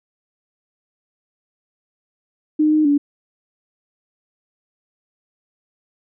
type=tone with pitch steps; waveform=sine; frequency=305.8 / 307.7 / 287.7 Hz; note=D#4 / D#4 / D4; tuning=-30 / -19 / -36 cents; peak=-12 dBFS; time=2.59-2.98 s; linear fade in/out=10 ms; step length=130 ms; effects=none